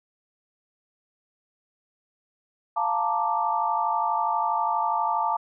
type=chord; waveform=sine; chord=Bb major seventh; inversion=second; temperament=equal; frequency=698.5 / 880 / 932.3 / 1174.7 Hz; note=F5 / A5 / Bb5 / D6; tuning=0 / 0 / 0 / 0 cents; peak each=-30 / -25 / -29 / -28 dBFS; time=2.76-5.37 s; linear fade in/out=10 ms; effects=none